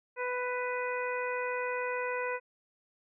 harmonic tone, 496.3 Hz, B4, 8 cents sharp, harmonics 1 / 2 / 3 / 4 / 5, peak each -34 / -37 / -39 / -40 / -41 dBFS, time 0.16-2.4 s, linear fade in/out 50 ms, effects none

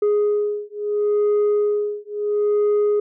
sine beating tone pair, 415.3 / 416.04 Hz, G#4 / G#4, 0 / +3 cents, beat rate 0.74 Hz, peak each -18 / -18 dBFS, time 0.02-3 s, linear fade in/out 5 ms, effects tanh soft clip ceiling -14 dBFS

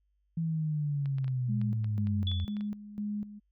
sine linear sweep, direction down, 166.2 to 85.8 Hz, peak -28 dBFS, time 0.37-2.45 s, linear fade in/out 5 ms
clicks, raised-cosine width 0.3 ms, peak -34 dBFS, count 11, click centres 1.058 / 1.184 / 1.244 / 1.28 / 1.615 / 1.844 / 2.071 / 2.316 / 2.4 / 2.568 / 2.609 s
sine tone with tremolo, 207.7 Hz, G#3, in tune, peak -31 dBFS, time 1.48-3.4 s, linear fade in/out 20 ms, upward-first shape square, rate 2 Hz, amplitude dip 75%
sine tone with exponential decay, 3438 Hz, A7, 41 cents flat, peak -31 dBFS, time 2.27-2.69 s, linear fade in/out 1 ms, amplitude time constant 90 ms
effects added 50 Hz sine -70 dBFS peak until 3.51 s

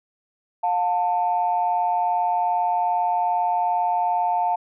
sine tone pair together, 712.5 / 890 Hz, F5 / A5, +34 / +20 cents, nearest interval major third, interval 386 cents, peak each -21 dBFS, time 0.63-4.56 s, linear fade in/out 10 ms, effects tanh soft clip ceiling -11 dBFS

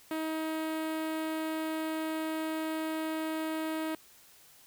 sawtooth tone with notch filter, 316.8 Hz, D#4, 31 cents sharp, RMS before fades -34 dBFS, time 0.11-3.95 s, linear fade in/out 2 ms, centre 5900 Hz, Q 0.95, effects white hiss -58 dBFS RMS until 4.66 s

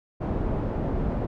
pink low-pass noise, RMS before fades -27 dBFS, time 0.2-1.27 s, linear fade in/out 20 ms, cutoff 620 Hz, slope 12 dB/octave, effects none

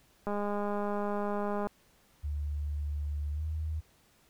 click train, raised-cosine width 1 ms, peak -21 dBFS, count 288, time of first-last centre 0.27-1.67 s, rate 205 Hz
sine tone with pitch glide, 73.42 to 78.24 Hz, D2 to D#2, 0 to +10 cents, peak -31 dBFS, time 2.23-3.81 s, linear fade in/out 20 ms, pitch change +110 cents, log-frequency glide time 3.32-3.44 s
effects pink hiss -65 dBFS RMS until 4.29 s

